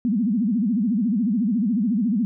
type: tone with vibrato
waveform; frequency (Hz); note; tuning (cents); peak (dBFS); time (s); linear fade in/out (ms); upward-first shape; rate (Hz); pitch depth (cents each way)
sine; 220; A3; 0; -18; 0.05-2.25; 0; sine; 14; 240
effects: none